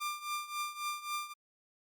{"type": "tone with tremolo", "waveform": "sawtooth", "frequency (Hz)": 1192, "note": "D6", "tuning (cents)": 25, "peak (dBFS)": -29, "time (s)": [0, 1.34], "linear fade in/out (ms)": 20, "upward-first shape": "triangle", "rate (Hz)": 3.7, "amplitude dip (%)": 85, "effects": ["Opus 48 kbps"]}